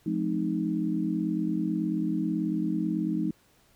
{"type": "chord", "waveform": "sine", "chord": "F minor seventh", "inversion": "none", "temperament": "equal with one note detuned", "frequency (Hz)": [174.61, 212.8, 261.6, 311.1], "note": ["F3", "Ab3", "C4", "Eb4"], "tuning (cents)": [0, 42, 0, 0], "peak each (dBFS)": [-31, -31, -35, -29], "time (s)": [0.06, 3.31], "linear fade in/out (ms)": 5, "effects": ["pink hiss -63 dBFS RMS until 3.75 s"]}